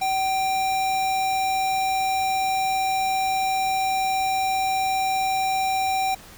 sine tone with sample-and-hold, 765 Hz, G5, 42 cents flat, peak -20 dBFS, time 0.01-6.15 s, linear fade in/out 10 ms, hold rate 3150 Hz, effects pink hiss -45 dBFS RMS until 6.37 s

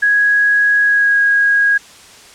sine tone with pitch glide, 1661.2 to 1643.1 Hz, G#6 to G#6, 0 to -19 cents, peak -9 dBFS, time 0.02-1.78 s, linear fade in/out 10 ms, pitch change -19 cents, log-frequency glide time 0.84-1.2 s, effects white hiss -40 dBFS RMS until 2.34 s + low-pass 8000 Hz 12 dB/octave

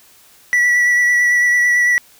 triangle tone with vibrato, 1950 Hz, B6, 23 cents flat, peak -9 dBFS, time 0.53-1.98 s, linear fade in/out 0 ms, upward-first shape triangle, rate 9 Hz, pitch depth 19 cents each way, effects white hiss -48 dBFS RMS until 2.19 s

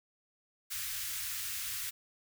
white band-stop noise, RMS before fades -38 dBFS, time 0.7-1.91 s, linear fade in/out 20 ms, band 110 to 1400 Hz, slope 24 dB/octave, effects none

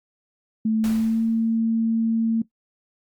sine tone with pitch glide, 220 to 226.1 Hz, A3 to A3, 0 to +47 cents, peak -18 dBFS, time 0.65-2.42 s, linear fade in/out 5 ms, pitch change +47 cents, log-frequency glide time 0.84-1.21 s
pink noise with exponential decay, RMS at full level -34 dBFS, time 0.84-1.58 s, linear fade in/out 0 ms, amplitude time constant 160 ms
effects noise-tail reverb RT60 0.1 s tail -17 dB re dry + Opus 48 kbps

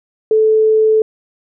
sine tone, 436.5 Hz, A4, 14 cents flat, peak -8 dBFS, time 0.31-1.02 s, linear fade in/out 2 ms, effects none

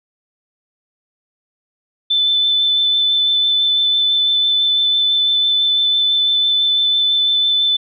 sine tone with vibrato, 3520 Hz, A7, in tune, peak -12 dBFS, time 2.1-7.77 s, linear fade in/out 10 ms, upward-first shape sine, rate 6 Hz, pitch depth 10 cents each way, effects none

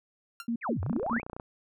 sawtooth tone with exponential decay, 1384 Hz, F6, 16 cents flat, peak -31 dBFS, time 0.4-0.47 s, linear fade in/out 1 ms, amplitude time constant 15 ms
sine tone bursts, 233.1 Hz, A#3, in tune, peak -27 dBFS, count 4, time 0.48-1.186 s, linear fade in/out 5 ms, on 79 ms, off 130 ms
sine exponential two-way sweep, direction down then up, 2679 to 78.4 to 2679 Hz, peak -29 dBFS, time 0.61-1.22 s, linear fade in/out 50 ms, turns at 0.81 s
click train, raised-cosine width 1 ms, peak -25 dBFS, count 18, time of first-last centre 0.83-1.399 s, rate 29.9 Hz
effects none

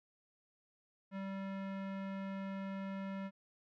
square tone with low-pass filter, 194.2 Hz, G3, 16 cents flat, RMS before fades -42 dBFS, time 1.11-3.31 s, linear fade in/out 50 ms, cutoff 2100 Hz, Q 1.1, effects none

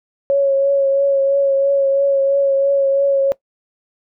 sine tone with vibrato, 552 Hz, C#5, 7 cents flat, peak -11 dBFS, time 0.3-3.32 s, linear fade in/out 0 ms, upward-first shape triangle, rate 3 Hz, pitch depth 25 cents each way, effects noise-tail reverb RT60 0.1 s tail -20 dB re dry

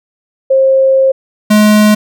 sine / square tone pair in turn, 533 / 211.5 Hz, C5 / G#3, +32 / +32 cents, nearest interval octave + major third, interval 1600 cents, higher first, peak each -5 dBFS, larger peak neither, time 0.5-1.12 / 1.5-1.95 s, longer first, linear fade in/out 10 ms, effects none

